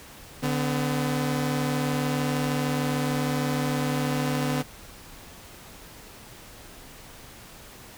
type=tone pair together; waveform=sawtooth; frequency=146.1 / 252.4 Hz; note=D3 / B3; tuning=-9 / +38 cents; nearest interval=major sixth; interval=947 cents; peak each=-23 dBFS; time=0.42-4.63 s; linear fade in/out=20 ms; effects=pink hiss -46 dBFS RMS until 7.97 s